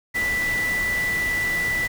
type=tone in noise; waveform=sine; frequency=1975.5 Hz; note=B6; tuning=in tune; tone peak=-21 dBFS; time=0.14-1.88 s; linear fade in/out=20 ms; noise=pink; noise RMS=-32 dBFS; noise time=0.14-1.88 s; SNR=+8 dB; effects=none